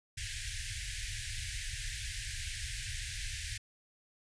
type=band-stop noise; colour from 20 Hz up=pink; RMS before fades=-39 dBFS; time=0.17-3.58 s; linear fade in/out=10 ms; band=120 to 1600 Hz; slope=96 dB/octave; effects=resampled to 22050 Hz

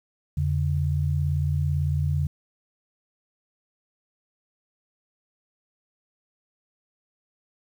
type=tone pair together; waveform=sine; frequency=85 / 142.95 Hz; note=F2 / D3; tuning=-46 / -46 cents; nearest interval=major sixth; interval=900 cents; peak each=-24 / -24 dBFS; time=0.37-2.27 s; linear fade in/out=5 ms; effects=9-bit

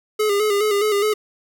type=tone with vibrato; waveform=square; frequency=415.3 Hz; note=G#4; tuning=in tune; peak=-17 dBFS; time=0.19-1.14 s; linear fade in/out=10 ms; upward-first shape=square; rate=4.8 Hz; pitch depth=49 cents each way; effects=none

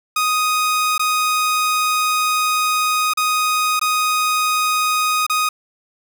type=tone with dropouts; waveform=sawtooth; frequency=1247 Hz; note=D#6; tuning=3 cents sharp; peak=-12 dBFS; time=0.16-5.49 s; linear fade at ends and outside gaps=5 ms; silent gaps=0.98-0.994 / 3.136-3.172 / 3.795-3.813 / 5.266-5.297 s; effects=none

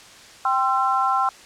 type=chord; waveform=sine; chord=C major; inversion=second; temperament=equal with one note detuned; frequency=784 / 1046.5 / 1343.9 Hz; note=G5 / C6 / E6; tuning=0 / 0 / +33 cents; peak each=-22 dBFS; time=0.45-1.29 s; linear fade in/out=2 ms; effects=white hiss -45 dBFS RMS until 1.45 s + low-pass 7000 Hz 12 dB/octave

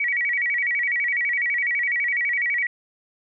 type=tone with vibrato; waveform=sine; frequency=2093 Hz; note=C7; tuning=in tune; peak=-20 dBFS; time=0-2.67 s; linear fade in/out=5 ms; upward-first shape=square; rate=12 Hz; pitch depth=140 cents each way; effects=none

